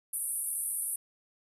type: band-pass noise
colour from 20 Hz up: pink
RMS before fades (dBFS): -34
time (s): 0.13-0.96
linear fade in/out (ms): 5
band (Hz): 9000 to 12000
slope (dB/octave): 96
effects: none